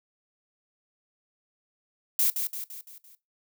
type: noise with echo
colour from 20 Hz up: violet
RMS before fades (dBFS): -23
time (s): 2.19-2.3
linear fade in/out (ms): 2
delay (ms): 170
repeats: 5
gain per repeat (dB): -6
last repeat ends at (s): 3.15
effects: noise-tail reverb RT60 0.2 s tail -17 dB re dry